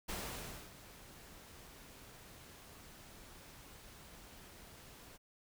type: noise with ADSR envelope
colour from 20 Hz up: pink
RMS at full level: -41 dBFS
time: 0.08-5.18 s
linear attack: 14 ms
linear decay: 600 ms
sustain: -15 dB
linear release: 27 ms
effects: none